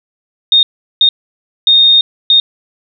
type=tone bursts at uneven times; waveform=sine; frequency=3688 Hz; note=A#7; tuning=19 cents flat; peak=-4 dBFS; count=4; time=0.52-0.63 / 1.01-1.09 / 1.67-2.01 / 2.3-2.4 s; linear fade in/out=2 ms; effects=none